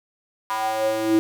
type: tone with high-pass filter sweep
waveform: square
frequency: 110 Hz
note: A2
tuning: in tune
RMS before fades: -22 dBFS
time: 0.5-1.19 s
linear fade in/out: 0 ms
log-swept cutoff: 1000 to 310 Hz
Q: 6.1
effects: none